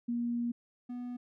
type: tone pair in turn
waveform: sine / triangle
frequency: 237.8 / 245.3 Hz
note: A#3 / B3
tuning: +35 / -12 cents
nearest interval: minor second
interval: 53 cents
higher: second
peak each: -30 / -35 dBFS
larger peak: first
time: 0.08-0.52 / 0.89-1.17 s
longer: first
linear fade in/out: 10 ms
effects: none